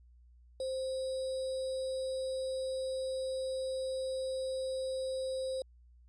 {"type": "tone with sample-and-hold", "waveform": "sine", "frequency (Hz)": 523.3, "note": "C5", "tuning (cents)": 0, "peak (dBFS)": -33, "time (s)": [0.6, 5.62], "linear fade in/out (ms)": 2, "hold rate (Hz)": 4410, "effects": ["added 60 Hz sine -57 dBFS peak until 6.08 s", "resampled to 22050 Hz"]}